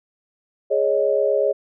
sine chord, Ab suspended fourth, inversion none, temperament equal, 415.3 / 554.4 / 622.3 Hz, Ab4 / Db5 / Eb5, 0 / 0 / 0 cents, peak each -21 / -19 / -22 dBFS, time 0.7-1.53 s, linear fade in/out 20 ms, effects none

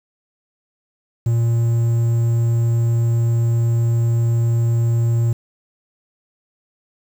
triangle tone with quantisation, 116.54 Hz, A#2, in tune, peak -12 dBFS, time 1.26-5.33 s, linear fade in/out 5 ms, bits 7, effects none

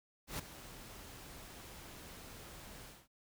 pink noise with ADSR envelope, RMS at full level -39 dBFS, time 0.27-3.08 s, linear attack 120 ms, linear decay 9 ms, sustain -13 dB, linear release 220 ms, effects none

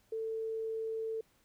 sine tone, 445.4 Hz, A4, 21 cents sharp, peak -34 dBFS, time 0.12-1.21 s, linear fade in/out 5 ms, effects pink hiss -70 dBFS RMS until 1.44 s

